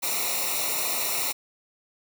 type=noise with comb filter; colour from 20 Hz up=white; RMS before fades=-27 dBFS; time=0.02-1.33 s; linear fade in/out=20 ms; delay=0.62 ms; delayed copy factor=-0.85; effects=none